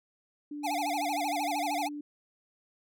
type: tone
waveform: sine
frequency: 293.7 Hz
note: D4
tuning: in tune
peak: -36 dBFS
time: 0.51-2.01 s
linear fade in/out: 5 ms
type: tone with vibrato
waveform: square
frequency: 770 Hz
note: G5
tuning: 31 cents flat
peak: -30 dBFS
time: 0.63-1.89 s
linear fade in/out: 20 ms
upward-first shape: sine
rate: 13 Hz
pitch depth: 210 cents each way
effects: none